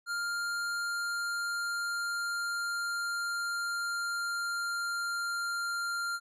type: tone with pitch glide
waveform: square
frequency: 1400 to 1391.9 Hz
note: F6 to F6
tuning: +4 to -6 cents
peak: -32 dBFS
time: 0.06-6.2 s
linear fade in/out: 50 ms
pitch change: -10 cents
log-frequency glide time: 0.75-6.01 s
effects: low-pass 11000 Hz 12 dB/octave